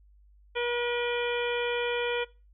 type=harmonic tone with a mistuned harmonic; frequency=480.8 Hz; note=B4; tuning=46 cents flat; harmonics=1 / 2 / 3 / 4 / 5 / 6 / 7; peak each=-29 / -36 / -37 / -39 / -35 / -40 / -40 dBFS; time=0.55-2.25 s; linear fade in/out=20 ms; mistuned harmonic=6; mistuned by=+90 cents; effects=noise-tail reverb RT60 0.3 s tail -21 dB re dry + added 50 Hz sine -55 dBFS peak until 2.53 s